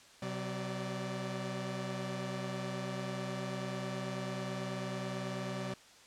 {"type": "tone cluster", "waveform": "sawtooth", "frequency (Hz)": [128.8, 188.6, 586], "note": ["C3", "F#3", "D5"], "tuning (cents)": [-27, 33, -4], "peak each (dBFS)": [-37, -36, -39], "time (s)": [0.22, 5.74], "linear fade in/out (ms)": 5, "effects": ["white hiss -58 dBFS RMS until 6.06 s", "low-pass 7000 Hz 12 dB/octave"]}